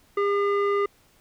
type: tone with low-pass filter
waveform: square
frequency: 403.9 Hz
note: G#4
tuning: 48 cents flat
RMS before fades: -23 dBFS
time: 0.17-0.86 s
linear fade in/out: 5 ms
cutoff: 1600 Hz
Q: 1.9
effects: pink hiss -60 dBFS RMS until 1.2 s

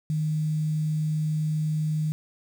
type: tone with quantisation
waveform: sine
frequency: 154.6 Hz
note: D#3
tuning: 11 cents flat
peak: -23 dBFS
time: 0.1-2.12 s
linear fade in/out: 0 ms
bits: 8
effects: none

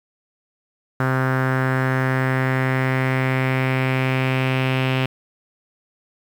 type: tone with low-pass filter sweep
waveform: sawtooth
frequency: 130.81 Hz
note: C3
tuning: in tune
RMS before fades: -20 dBFS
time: 1-5.06 s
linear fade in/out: 2 ms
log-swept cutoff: 1500 to 2800 Hz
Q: 3.5
effects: 7-bit

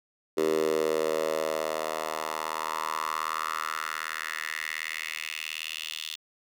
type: tone with high-pass filter sweep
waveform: 10% pulse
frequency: 78.7 Hz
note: D#2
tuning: 20 cents sharp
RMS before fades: -31 dBFS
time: 0.37-6.16 s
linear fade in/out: 10 ms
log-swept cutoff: 390 to 3300 Hz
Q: 3.7
effects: none

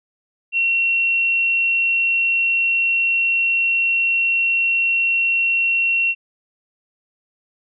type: tone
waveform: sine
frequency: 2728 Hz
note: F7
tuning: 41 cents flat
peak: -15 dBFS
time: 0.52-6.15 s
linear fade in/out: 50 ms
effects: none

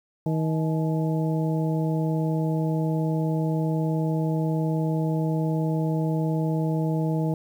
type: harmonic tone with a mistuned harmonic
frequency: 158.8 Hz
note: D#3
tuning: 36 cents sharp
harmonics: 1 / 2 / 3 / 4 / 5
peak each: -23 / -29 / -33 / -35 / -37 dBFS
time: 0.26-7.34 s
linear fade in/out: 2 ms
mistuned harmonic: 5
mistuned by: +120 cents
effects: 9-bit

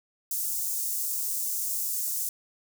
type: high-pass noise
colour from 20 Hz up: white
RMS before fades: -30 dBFS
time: 0.31-2.29 s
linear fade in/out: 2 ms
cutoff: 6400 Hz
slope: 24 dB/octave
effects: none

